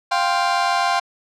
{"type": "chord", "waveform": "sawtooth", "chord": "F suspended second", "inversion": "none", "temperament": "just", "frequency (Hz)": [698.5, 785.8, 1047.7], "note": ["F5", "G5", "C6"], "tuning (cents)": [0, 4, 2], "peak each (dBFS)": -17, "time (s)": [0.11, 1], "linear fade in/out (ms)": 10, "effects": ["low-pass 5000 Hz 12 dB/octave"]}